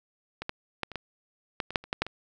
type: clicks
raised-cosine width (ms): 0.3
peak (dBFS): -19 / -15 / -13 / -25 / -17 / -12 / -22 / -6 / -29 / -12 / -9 / -22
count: 12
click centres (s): 0.42 / 0.494 / 0.833 / 0.917 / 0.957 / 1.602 / 1.706 / 1.758 / 1.84 / 1.929 / 2.02 / 2.066
effects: none